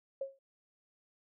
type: tone with exponential decay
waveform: sine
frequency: 543 Hz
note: C#5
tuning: 36 cents flat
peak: -31 dBFS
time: 0.21-0.39 s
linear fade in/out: 5 ms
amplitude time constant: 37 ms
effects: none